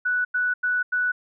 sine tone bursts, 1480 Hz, F#6, in tune, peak -20 dBFS, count 4, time 0.05-1.12 s, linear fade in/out 10 ms, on 200 ms, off 90 ms, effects none

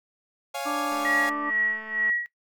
sawtooth chord, Db major, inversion none, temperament equal, 554.4 / 698.5 / 830.6 Hz, Db5 / F5 / Ab5, 0 / 0 / 0 cents, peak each -30 dBFS, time 0.54-1.3 s, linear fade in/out 10 ms
harmonic tone, 293 Hz, D4, 4 cents flat, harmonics 1 / 2 / 3 / 4, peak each -31 / -39 / -37 / -29 dBFS, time 0.65-1.51 s, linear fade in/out 20 ms
click train, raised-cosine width 0.5 ms, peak -28 dBFS, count 259, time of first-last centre 0.92-2.098 s, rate 219 Hz
sine tone with tremolo, 1916 Hz, A#6, 47 cents sharp, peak -21 dBFS, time 1.05-2.26 s, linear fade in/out 0 ms, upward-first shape sine, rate 2.2 Hz, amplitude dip 90%
effects noise-tail reverb RT60 0.1 s tail -18 dB re dry

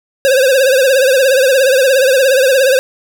square tone with vibrato, 529 Hz, C5, 19 cents sharp, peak -8 dBFS, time 0.25-2.79 s, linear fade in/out 0 ms, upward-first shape triangle, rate 17 Hz, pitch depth 110 cents each way, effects none

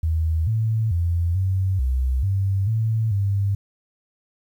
sine tone with pitch steps, 80.4 / 110.9 / 85.5 / 94.7 / 64.3 / 97.4 / 111.2 / 99.6 Hz, E2 / A2 / F2 / F#2 / C2 / G2 / A2 / G2, -43 / +14 / -36 / +41 / -30 / -11 / +19 / +28 cents, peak -18 dBFS, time 0.03-3.55 s, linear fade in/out 5 ms, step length 440 ms, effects 9-bit

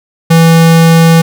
square tone, 164.81 Hz, E3, in tune, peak -3 dBFS, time 0.3-1.22 s, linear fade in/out 10 ms, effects none

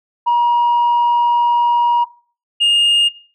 sine tone pair in turn, 954 / 2834 Hz, A#5 / F7, +40 / +25 cents, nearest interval octave + perfect fifth, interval 1885 cents, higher second, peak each -8 dBFS, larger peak neither, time 0.26-2.05 / 2.6-3.09 s, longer first, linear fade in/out 20 ms, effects noise-tail reverb RT60 0.4 s tail -18 dB re dry + tanh soft clip ceiling -9 dBFS

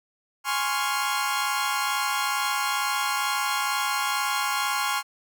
sawtooth chord, Db major seventh, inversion second, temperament equal, 830.6 / 1046.5 / 1108.7 / 1396.9 Hz, Ab5 / C6 / Db6 / F6, 0 / 0 / 0 / 0 cents, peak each -26 dBFS, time 0.44-5.03 s, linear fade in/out 50 ms, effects none

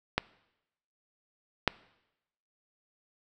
clicks, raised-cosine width 0.3 ms, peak -9 / -6 dBFS, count 2, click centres 0.18 / 1.677 s, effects noise-tail reverb RT60 0.9 s tail -21 dB re dry

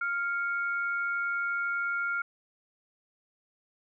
sine tone pair together, 1396.9 / 2215 Hz, F6 / C#7, 0 / -2 cents, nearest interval minor sixth, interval 798 cents, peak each -28 / -38 dBFS, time 0.01-2.22 s, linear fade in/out 5 ms, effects none

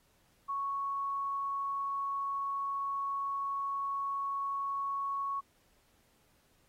sine tone, 1108.7 Hz, C#6, in tune, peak -32 dBFS, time 0.48-5.41 s, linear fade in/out 20 ms, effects pink hiss -70 dBFS RMS until 6.68 s + AAC 48 kbps

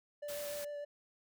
triangle tone with vibrato, 583 Hz, D5, 13 cents flat, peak -38 dBFS, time 0.22-0.85 s, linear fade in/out 10 ms, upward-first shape triangle, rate 6.7 Hz, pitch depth 16 cents each way
white noise, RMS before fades -46 dBFS, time 0.28-0.65 s, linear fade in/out 10 ms
effects none

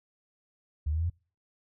sine exponential sweep, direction up, 72.5 to 88.7 Hz, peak -26 dBFS, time 0.86-1.1 s, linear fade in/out 10 ms, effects noise-tail reverb RT60 0.4 s tail -26 dB re dry

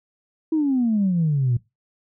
sine exponential sweep, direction down, 326.1 to 116.1 Hz, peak -16 dBFS, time 0.52-1.57 s, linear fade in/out 5 ms, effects noise-tail reverb RT60 0.2 s tail -19 dB re dry + tanh soft clip ceiling -13 dBFS

